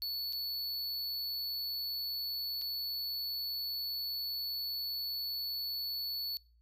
square tone with dropouts, 4435 Hz, C#8, in tune, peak -35 dBFS, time 0.02-6.37 s, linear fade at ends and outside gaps 0 ms, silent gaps 0.325-0.331 / 2.614-2.619 s, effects noise-tail reverb RT60 0.4 s tail -25 dB re dry + added 58 Hz sine -63 dBFS peak until 6.61 s

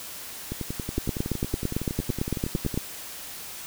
two click trains, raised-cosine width 3 ms, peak -12 / -17 dBFS, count 17 / 25, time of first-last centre 0.98-2.776 / 0.52-2.742 s, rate 8.91 / 10.8 Hz, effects white hiss -39 dBFS RMS until 3.66 s

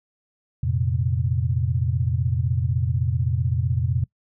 sine chord, F suspended fourth, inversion none, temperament equal with one note detuned, 87.31 / 114.94 / 130.81 Hz, F2 / Bb2 / C3, 0 / -24 / 0 cents, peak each -24 dBFS, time 0.63-4.04 s, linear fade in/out 5 ms, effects noise-tail reverb RT60 0.1 s tail -23 dB re dry

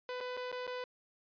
sawtooth tone with dropouts, 499.7 Hz, B4, 20 cents sharp, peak -34 dBFS, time 0.09-0.84 s, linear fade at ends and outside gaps 1 ms, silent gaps 0.205-0.21 / 0.368-0.373 / 0.517-0.526 / 0.668-0.676 s, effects resampled to 11025 Hz

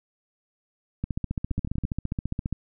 two click trains, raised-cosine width 5 ms, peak -18 / -15 dBFS, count 5 / 23, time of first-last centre 1.51-1.838 / 1.04-2.526 s, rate 12.2 / 14.8 Hz, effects none

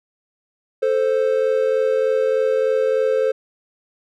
triangle tone pair together, 440 / 523.3 Hz, A4 / C5, 0 / 0 cents, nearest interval minor third, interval 300 cents, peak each -17 / -16 dBFS, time 0.82-3.32 s, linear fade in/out 10 ms, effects none

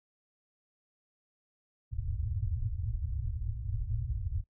white low-pass noise, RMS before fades -34 dBFS, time 1.91-4.44 s, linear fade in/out 20 ms, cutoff 120 Hz, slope 96 dB/octave, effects noise-tail reverb RT60 0.1 s tail -19 dB re dry

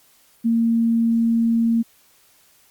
sine tone, 230 Hz, A#3, 23 cents flat, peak -15 dBFS, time 0.44-1.83 s, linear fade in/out 20 ms, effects white hiss -56 dBFS RMS until 2.7 s + Opus 48 kbps

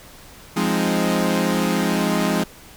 sawtooth chord, F minor seventh, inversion none, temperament equal, 174.61 / 207.7 / 261.6 / 311.1 Hz, F3 / Ab3 / C4 / Eb4, 0 / 0 / 0 / 0 cents, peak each -19 / -18 / -21 / -22 dBFS, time 0.56-2.44 s, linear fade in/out 10 ms, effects pink hiss -44 dBFS RMS until 2.76 s

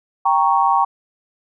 sine chord, G diminished, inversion none, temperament equal with one note detuned, 787.2 / 932.3 / 1108.7 Hz, G5 / Bb5 / Db6, +7 / 0 / 0 cents, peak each -17 dBFS, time 0.25-0.85 s, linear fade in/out 10 ms, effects none

